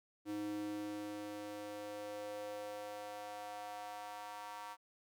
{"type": "tone with high-pass filter sweep", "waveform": "square", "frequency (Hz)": 103.83, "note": "G#2", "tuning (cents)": 0, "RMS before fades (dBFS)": -45, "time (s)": [0.25, 4.77], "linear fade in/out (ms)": 50, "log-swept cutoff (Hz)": [290, 950], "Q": 3.7, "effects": []}